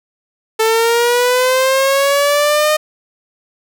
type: linear sweep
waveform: sawtooth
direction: up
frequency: 440 to 615 Hz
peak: -7 dBFS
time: 0.59-2.77 s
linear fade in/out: 10 ms
effects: none